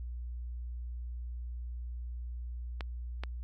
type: clicks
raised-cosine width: 0.3 ms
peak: -22 dBFS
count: 2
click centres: 2.808 / 3.236 s
effects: added 60 Hz sine -37 dBFS peak until 3.43 s